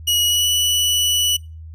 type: tone with pitch glide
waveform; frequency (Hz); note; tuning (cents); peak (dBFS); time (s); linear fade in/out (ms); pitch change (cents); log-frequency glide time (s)
sawtooth; 2908 to 2954; F#7 to F#7; -31 to -3; -12; 0.07-1.37; 10; +28; 0.26-0.47
effects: noise-tail reverb RT60 0.3 s tail -25 dB re dry + added 80 Hz sine -33 dBFS peak until 1.74 s